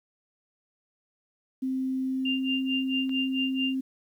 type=tone with pitch glide; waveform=sine; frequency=261.6 to 263.6 Hz; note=C4 to C4; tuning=0 to +13 cents; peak=-26 dBFS; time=1.62-3.81 s; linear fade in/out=10 ms; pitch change=+13 cents; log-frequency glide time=2.02-2.46 s
type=tone with tremolo; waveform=sine; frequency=2794 Hz; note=F7; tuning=in tune; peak=-26 dBFS; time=2.25-3.75 s; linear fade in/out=5 ms; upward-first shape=sine; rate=4.5 Hz; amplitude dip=95%
type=click; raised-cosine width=0.3 ms; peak=-31 dBFS; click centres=3.094 s
effects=10-bit